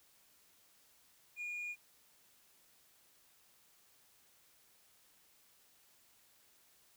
sine tone with tanh clipping, 2433 Hz, D#7, 39 cents flat, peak -40 dBFS, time 1.36-1.76 s, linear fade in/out 50 ms, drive 1 dB, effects white hiss -68 dBFS RMS until 6.96 s

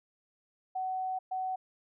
sine tone bursts at uneven times, 750 Hz, F#5, 23 cents sharp, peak -31 dBFS, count 2, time 0.75-1.19 / 1.31-1.56 s, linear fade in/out 10 ms, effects none

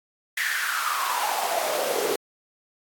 pink noise with high-pass filter sweep, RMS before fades -26 dBFS, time 0.37-2.16 s, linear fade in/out 5 ms, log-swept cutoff 1900 to 400 Hz, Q 6.2, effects AAC 64 kbps

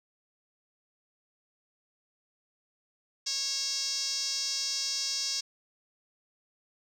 5% pulse tone with band-pass filter, 548 Hz, C#5, 20 cents flat, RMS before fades -32 dBFS, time 3.26-5.41 s, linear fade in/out 10 ms, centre 5500 Hz, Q 3.8, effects none

